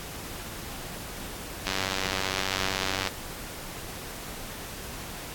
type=click train; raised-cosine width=0.2 ms; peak=-9 dBFS; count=135; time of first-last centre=1.67-3.073 s; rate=95.5 Hz; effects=pink hiss -39 dBFS RMS until 5.34 s + AAC 64 kbps